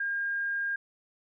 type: tone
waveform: sine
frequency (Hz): 1613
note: G6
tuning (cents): +49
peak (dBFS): -28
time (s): 0-0.76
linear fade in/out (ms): 5
effects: none